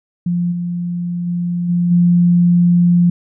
sine tone with level steps, 174.61 Hz, F3, in tune, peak -14 / -18 / -16 / -12 / -8 dBFS, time 0.26-3.1 s, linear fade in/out 5 ms, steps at 0.51 / 1.26 / 1.68 / 1.9 s, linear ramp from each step 20 ms, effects none

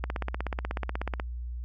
click train, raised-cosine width 0.5 ms, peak -16 dBFS, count 20, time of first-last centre 0.04-1.199 s, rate 16.4 Hz, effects added 60 Hz sine -33 dBFS peak until 1.64 s

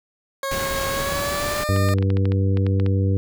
20% pulse tone with pitch glide, 545 to 604.7 Hz, C#5 to D#5, -29 to -50 cents, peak -19 dBFS, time 0.43-1.94 s, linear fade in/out 2 ms, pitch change +179 cents, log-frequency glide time 0.9-1.7 s
pink noise, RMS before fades -28 dBFS, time 0.51-1.64 s, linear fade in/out 5 ms
harmonic tone, 97 Hz, G2, 18 cents flat, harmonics 1 / 2 / 3 / 4 / 5, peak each -17 / -27 / -28 / -32 / -30 dBFS, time 1.69-3.17 s, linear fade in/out 0 ms
clicks, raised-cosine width 0.3 ms, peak -17 dBFS, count 12, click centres 1.763 / 1.888 / 1.985 / 2.026 / 2.103 / 2.17 / 2.255 / 2.32 / 2.572 / 2.666 / 2.799 / 2.863 s
effects none

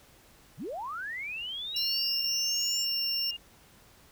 sine linear sweep, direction up, 86.9 to 7459 Hz, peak -34 dBFS, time 0.57-2.86 s, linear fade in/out 50 ms
sine tone with vibrato, 2817 Hz, F7, 14 cents sharp, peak -35 dBFS, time 1.74-3.37 s, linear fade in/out 10 ms, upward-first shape sine, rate 1.3 Hz, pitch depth 9 cents each way
square tone, 5420 Hz, E8, 47 cents sharp, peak -29 dBFS, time 1.76-3.31 s, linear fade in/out 5 ms
effects pink hiss -58 dBFS RMS until 4.11 s

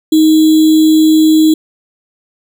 sine tone with sample-and-hold, 313.8 Hz, D#4, 15 cents sharp, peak -4 dBFS, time 0.12-1.54 s, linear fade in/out 5 ms, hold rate 3675 Hz, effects none

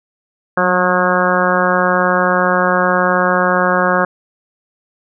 harmonic tone with a mistuned harmonic, 180.9 Hz, F#3, 39 cents flat, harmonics 1 / 2 / 3 / 4 / 5 / 6 / 7 / 8 / 9, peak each -20 / -22 / -17 / -21 / -23 / -19 / -20 / -20 / -20 dBFS, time 0.57-4.05 s, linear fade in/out 5 ms, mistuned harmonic 1, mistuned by +31 cents, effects none

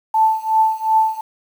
sine tone with tremolo, 880 Hz, A5, in tune, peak -9 dBFS, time 0.14-1.21 s, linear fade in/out 5 ms, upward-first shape triangle, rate 2.7 Hz, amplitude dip 95%, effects 7-bit

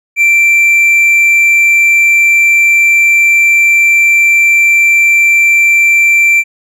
triangle tone, 2349 Hz, D7, in tune, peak -3 dBFS, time 0.16-6.44 s, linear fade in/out 50 ms, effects none

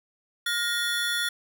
square tone cluster, 1423 / 1865 / 3450 Hz, F6 / A#6 / A7, +32 / 0 / -35 cents, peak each -30 / -32 / -29 dBFS, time 0.46-1.29 s, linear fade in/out 5 ms, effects none

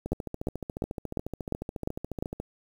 two click trains, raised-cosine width 2 ms, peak -20 / -14 dBFS, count 34 / 7, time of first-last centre 0.06-2.4 / 0.12-2.225 s, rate 14.1 / 2.85 Hz, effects 8-bit

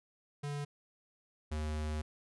square tone pair in turn, 144.5 / 76.55 Hz, D3 / D#2, -28 / -28 cents, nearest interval major seventh, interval 1100 cents, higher first, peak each -37 / -35 dBFS, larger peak second, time 0.43-0.65 / 1.51-2.02 s, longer second, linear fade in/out 10 ms, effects resampled to 24000 Hz

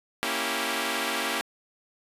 5% pulse chord, A# diminished seventh, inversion none, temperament equal, 233.1 / 277.2 / 329.6 / 392 Hz, A#3 / C#4 / E4 / G4, 0 / 0 / 0 / 0 cents, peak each -21 dBFS, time 0.23-1.41 s, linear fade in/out 0 ms, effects resampled to 32000 Hz

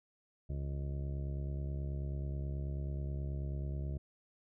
harmonic tone, 69.3 Hz, C#2, in tune, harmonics 1 / 2 / 3 / 4 / 5 / 6 / 7 / 8 / 9, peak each -37 / -40 / -51 / -58 / -52 / -58 / -63 / -62 / -56 dBFS, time 0.49-3.98 s, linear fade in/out 10 ms, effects none

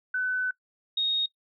sine tone pair in turn, 1506 / 3732 Hz, F#6 / A#7, +30 / +1 cents, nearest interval octave + major third, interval 1571 cents, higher second, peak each -25 / -23 dBFS, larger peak second, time 0.14-0.51 / 0.97-1.26 s, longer first, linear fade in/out 5 ms, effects noise-tail reverb RT60 0.1 s tail -22 dB re dry

